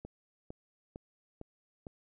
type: click train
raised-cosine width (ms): 2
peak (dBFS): -30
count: 5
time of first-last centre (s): 0.05-1.868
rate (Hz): 2.2
effects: none